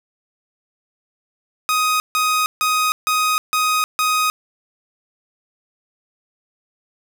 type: tone bursts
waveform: sawtooth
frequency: 1252 Hz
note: D#6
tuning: 10 cents sharp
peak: -12 dBFS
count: 6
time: 1.69-4.3 s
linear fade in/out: 0 ms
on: 310 ms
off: 150 ms
effects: none